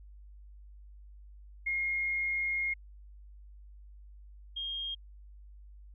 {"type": "tone pair in turn", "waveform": "sine", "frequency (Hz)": [2143, 3230], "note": ["C7", "G#7"], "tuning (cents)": [41, -49], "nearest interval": "perfect fifth", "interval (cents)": 710, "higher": "second", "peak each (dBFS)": [-29, -34], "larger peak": "first", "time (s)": [[1.66, 2.74], [4.56, 4.95]], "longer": "first", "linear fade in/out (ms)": 10, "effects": ["added 50 Hz sine -49 dBFS peak until 5.94 s"]}